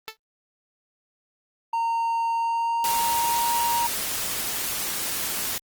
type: tone with exponential decay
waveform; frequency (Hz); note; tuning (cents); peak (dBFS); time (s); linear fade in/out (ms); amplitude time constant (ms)
5% pulse; 440; A4; 0; -18; 0.08-0.17; 0; 19
type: tone with pitch glide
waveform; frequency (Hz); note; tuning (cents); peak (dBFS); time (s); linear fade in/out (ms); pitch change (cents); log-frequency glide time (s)
triangle; 920 to 939.3; A#5 to A#5; -23 to +13; -20; 1.73-3.87; 5; +36; 2.32-3.51
type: noise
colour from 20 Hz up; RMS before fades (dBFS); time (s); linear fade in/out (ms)
white; -28; 2.84-5.58; 2
effects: Opus 24 kbps